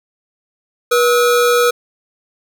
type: tone pair together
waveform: square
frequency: 483.2 / 1290 Hz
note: B4 / E6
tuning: -38 / -38 cents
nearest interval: octave + perfect fourth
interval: 1700 cents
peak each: -12 / -17 dBFS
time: 0.91-1.71 s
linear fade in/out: 10 ms
effects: none